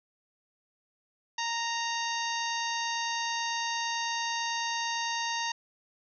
harmonic tone with a mistuned harmonic, 929 Hz, A#5, 6 cents flat, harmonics 1 / 2 / 3 / 4 / 5 / 6 / 7, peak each -33 / -36 / -38 / -39 / -40 / -41 / -41 dBFS, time 1.38-5.52 s, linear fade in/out 5 ms, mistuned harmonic 7, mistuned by -49 cents, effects none

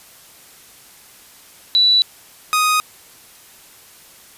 sine / sawtooth tone pair in turn, 3951 / 1246.6 Hz, B7 / D#6, 0 / +3 cents, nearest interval octave + minor sixth, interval 1997 cents, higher first, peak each -10 dBFS, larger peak neither, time 1.75-2.02 / 2.53-2.8 s, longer neither, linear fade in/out 0 ms, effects white hiss -45 dBFS RMS until 4.37 s + resampled to 32000 Hz

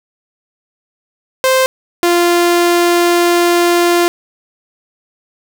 sawtooth tone pair in turn, 522 / 347.2 Hz, C5 / F4, -4 / -10 cents, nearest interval perfect fifth, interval 706 cents, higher first, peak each -5 dBFS, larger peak neither, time 1.44-1.66 / 2.03-4.08 s, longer second, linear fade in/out 0 ms, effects none

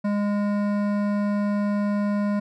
sine tone with hard clipping, 205 Hz, G#3, 22 cents flat, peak -23 dBFS, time 0.04-2.4 s, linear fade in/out 10 ms, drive 14 dB, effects none

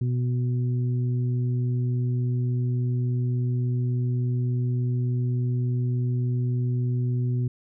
harmonic tone, 123.47 Hz, B2, in tune, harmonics 1 / 2 / 3, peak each -22 / -34 / -39 dBFS, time 0.01-7.48 s, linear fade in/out 5 ms, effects none

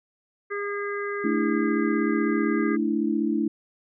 harmonic tone, 406.7 Hz, G#4, 36 cents flat, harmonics 1 / 3 / 4 / 5, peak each -29 / -34 / -35 / -36 dBFS, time 0.5-2.77 s, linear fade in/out 20 ms
sine chord, A suspended fourth, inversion none, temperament equal, 220 / 293.7 / 329.6 Hz, A3 / D4 / E4, 0 / 0 / 0 cents, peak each -26 dBFS, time 1.24-3.48 s, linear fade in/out 5 ms
effects none

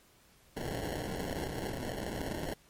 violet noise with sample-and-hold, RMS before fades -37 dBFS, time 0.56-2.54 s, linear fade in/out 10 ms, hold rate 1225 Hz, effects pink hiss -63 dBFS RMS until 2.69 s + MP3 64 kbps

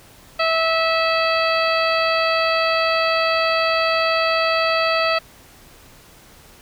harmonic tone with a mistuned harmonic, 652 Hz, E5, 19 cents flat, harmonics 1 / 2 / 3 / 4 / 5 / 6 / 7, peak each -20 / -21 / -26 / -24 / -31 / -32 / -27 dBFS, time 0.39-5.19 s, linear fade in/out 10 ms, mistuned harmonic 6, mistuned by +34 cents, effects pink hiss -47 dBFS RMS until 6.61 s

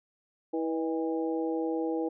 harmonic tone with a mistuned harmonic, 162.4 Hz, E3, 26 cents flat, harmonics 2 / 3 / 4 / 5, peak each -30 / -32 / -42 / -39 dBFS, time 0.53-2.09 s, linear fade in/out 10 ms, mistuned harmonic 4, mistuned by -67 cents, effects none

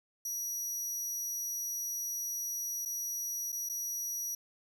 sawtooth tone with dropouts, 5800 Hz, F#8, 35 cents flat, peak -32 dBFS, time 0.25-4.35 s, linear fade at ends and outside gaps 5 ms, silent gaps 2.852-2.857 / 3.521-3.526 / 3.69-3.696 s, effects none

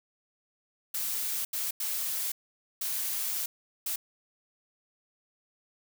blue noise bursts at uneven times, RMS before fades -32 dBFS, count 5, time 0.94-1.45 / 1.53-1.71 / 1.8-2.32 / 2.81-3.46 / 3.86-3.96 s, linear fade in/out 5 ms, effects none

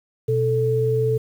sine tone pair together, 123.47 / 440 Hz, B2 / A4, 0 / 0 cents, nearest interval octave + minor seventh, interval 2200 cents, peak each -21 / -19 dBFS, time 0.28-1.18 s, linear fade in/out 10 ms, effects 8-bit

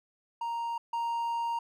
triangle tone pair in turn, 932.3 / 932.3 Hz, A#5 / A#5, 0 / 0 cents, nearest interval unison, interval 0 cents, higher neither, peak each -29 / -27 dBFS, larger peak second, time 0.41-0.78 / 0.93-1.59 s, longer second, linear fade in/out 5 ms, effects none

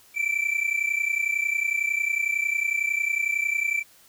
triangle tone pair together, 2318 / 2349 Hz, D7 / D7, -23 / 0 cents, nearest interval unison, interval 23 cents, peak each -24 dBFS, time 0.14-3.84 s, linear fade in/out 50 ms, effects white hiss -55 dBFS RMS until 4.08 s

